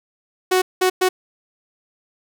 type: tone bursts at uneven times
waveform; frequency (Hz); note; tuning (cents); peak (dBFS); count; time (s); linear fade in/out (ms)
sawtooth; 370; F#4; 0; -10; 3; 0.51-0.62 / 0.81-0.9 / 1.01-1.09; 10
effects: none